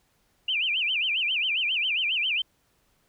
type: tone with vibrato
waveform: sine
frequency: 2715 Hz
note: F7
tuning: 50 cents flat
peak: -23 dBFS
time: 0.48-2.42 s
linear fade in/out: 5 ms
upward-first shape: sine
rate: 7.4 Hz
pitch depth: 250 cents each way
effects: pink hiss -68 dBFS RMS until 3.08 s